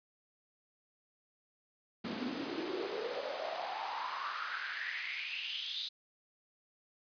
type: noise with high-pass filter sweep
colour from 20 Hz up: pink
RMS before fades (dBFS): -39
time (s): 2.04-5.89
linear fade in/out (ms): 10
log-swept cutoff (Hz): 220 to 3900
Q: 6.5
effects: resampled to 11025 Hz